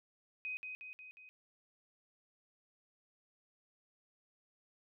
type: tone with echo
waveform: sine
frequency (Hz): 2511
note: D#7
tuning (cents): +15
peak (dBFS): -38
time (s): 0.45-0.57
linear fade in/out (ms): 0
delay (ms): 180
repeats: 4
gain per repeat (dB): -4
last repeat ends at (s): 1.29
effects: none